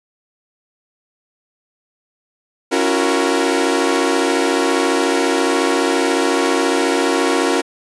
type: chord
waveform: sawtooth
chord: F# dominant seventh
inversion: second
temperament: equal with one note detuned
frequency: 277.2 / 335.6 / 370 / 466.2 Hz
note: C#4 / E4 / F#4 / A#4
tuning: 0 / +31 / 0 / 0 cents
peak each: -16 dBFS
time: 2.71-7.62 s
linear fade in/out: 20 ms
effects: resampled to 24000 Hz